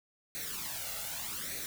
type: noise with flanger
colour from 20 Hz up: white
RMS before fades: -39 dBFS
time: 0.35-1.66 s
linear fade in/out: 0 ms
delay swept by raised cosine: 0.48 to 1.48 ms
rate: 0.83 Hz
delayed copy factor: +0.7
effects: none